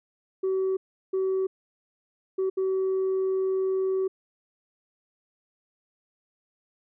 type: tone bursts at uneven times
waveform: sine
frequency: 379.9 Hz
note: F#4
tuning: 46 cents sharp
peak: -21 dBFS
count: 4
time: 0.43-0.77 / 1.13-1.47 / 2.38-2.5 / 2.57-4.08 s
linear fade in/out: 10 ms
effects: tanh soft clip ceiling -21 dBFS